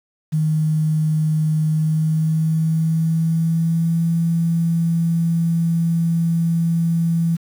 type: tone with pitch glide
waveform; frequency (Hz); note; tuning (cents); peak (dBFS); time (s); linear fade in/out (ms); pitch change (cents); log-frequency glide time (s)
sine; 155.7 to 166.88; D#3 to E3; +2 to +22; -15; 0.32-7.37; 20; +120; 1.65-4.1
effects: 7-bit